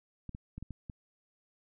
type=clicks; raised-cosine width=5 ms; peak=-29 dBFS; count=6; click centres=0.293 / 0.349 / 0.58 / 0.626 / 0.707 / 0.898 s; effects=none